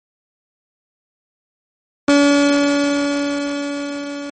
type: tone with level ramp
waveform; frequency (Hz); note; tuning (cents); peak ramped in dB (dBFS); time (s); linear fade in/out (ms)
30% pulse; 285.5; D4; -49; -6 to -23; 2.08-4.3; 5
effects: MP3 32 kbps